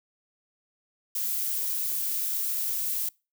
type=noise; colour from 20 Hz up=violet; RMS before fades=-29 dBFS; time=1.15-3.09 s; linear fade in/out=5 ms; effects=noise-tail reverb RT60 0.3 s tail -26 dB re dry